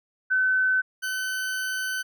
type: tone pair in turn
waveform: sine / 40% pulse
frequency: 1519 / 1519 Hz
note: F#6 / F#6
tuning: +45 / +45 cents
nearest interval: unison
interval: 0 cents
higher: neither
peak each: -19 / -26 dBFS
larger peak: first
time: 0.3-0.82 / 1.02-2.03 s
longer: second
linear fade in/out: 20 ms
effects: none